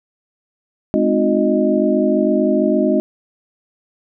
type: tone cluster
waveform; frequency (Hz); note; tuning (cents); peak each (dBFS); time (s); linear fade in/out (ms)
sine; 211.1 / 259.9 / 306.4 / 359.9 / 619; G#3 / C4 / D#4 / F#4 / D#5; +29 / -11 / -27 / -48 / -9; -19; 0.94-3; 0
effects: none